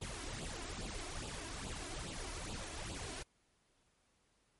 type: noise with flanger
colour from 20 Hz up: pink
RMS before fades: -44 dBFS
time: 0.01-3.23 s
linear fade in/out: 10 ms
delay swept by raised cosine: 0.25 to 3.05 ms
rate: 2.4 Hz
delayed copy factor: +0.75
effects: pink hiss -75 dBFS RMS until 4.59 s + MP3 48 kbps